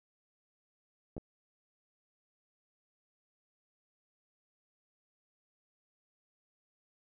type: clicks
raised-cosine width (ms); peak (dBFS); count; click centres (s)
2; -29; 2; 1.167 / 1.18
effects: none